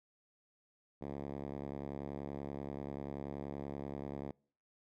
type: tone with band-pass filter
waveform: 5% pulse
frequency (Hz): 70.4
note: C#2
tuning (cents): +27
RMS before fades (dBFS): -43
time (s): 1.01-4.32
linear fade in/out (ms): 10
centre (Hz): 220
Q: 0.62
effects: noise-tail reverb RT60 0.5 s tail -26 dB re dry